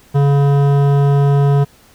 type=tone with hard clipping; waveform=sine; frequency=141.2 Hz; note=C#3; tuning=32 cents sharp; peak=-11 dBFS; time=0.14-1.65 s; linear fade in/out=20 ms; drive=14 dB; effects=pink hiss -48 dBFS RMS until 1.94 s